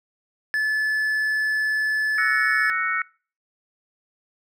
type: tone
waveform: triangle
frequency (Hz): 1731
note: A6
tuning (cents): -29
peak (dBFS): -18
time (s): 0.54-2.7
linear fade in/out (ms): 0
type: chord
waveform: sine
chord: F# dominant seventh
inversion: third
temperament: equal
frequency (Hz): 1318.5 / 1480 / 1864.7 / 2217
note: E6 / F#6 / A#6 / C#7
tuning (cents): 0 / 0 / 0 / 0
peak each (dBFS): -27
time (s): 2.18-3.02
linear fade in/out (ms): 2
effects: noise-tail reverb RT60 0.4 s tail -24 dB re dry